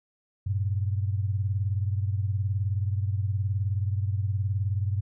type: beating tone pair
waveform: sine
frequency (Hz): 96.6 / 115.6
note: G2 / A#2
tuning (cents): -25 / -14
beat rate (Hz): 19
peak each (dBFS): -25 / -31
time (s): 0.46-5.01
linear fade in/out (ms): 10
effects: none